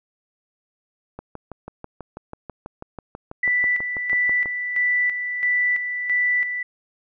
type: click train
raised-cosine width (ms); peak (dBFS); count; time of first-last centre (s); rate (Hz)
1; -20; 21; 1.19-4.458; 6.12
type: tone with tremolo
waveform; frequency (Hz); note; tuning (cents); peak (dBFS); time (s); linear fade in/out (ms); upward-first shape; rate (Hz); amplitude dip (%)
sine; 1975.5; B6; 0; -17; 3.43-6.63; 5; square; 1.5; 55
effects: none